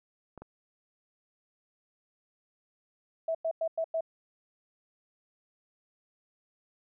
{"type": "clicks", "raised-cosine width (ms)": 1, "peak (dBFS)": -31, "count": 2, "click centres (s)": [0.377, 0.42]}
{"type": "tone bursts", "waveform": "sine", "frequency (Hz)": 652, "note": "E5", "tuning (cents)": -19, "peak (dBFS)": -27, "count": 5, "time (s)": [3.28, 4.008], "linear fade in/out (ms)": 5, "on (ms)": 68, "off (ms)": 97}
{"effects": []}